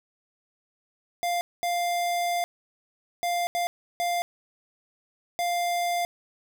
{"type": "tone bursts at uneven times", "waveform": "square", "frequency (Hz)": 698.5, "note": "F5", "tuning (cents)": 0, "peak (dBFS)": -25, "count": 6, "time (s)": [[1.23, 1.41], [1.63, 2.44], [3.23, 3.47], [3.55, 3.67], [4, 4.22], [5.39, 6.05]], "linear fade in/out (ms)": 0, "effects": []}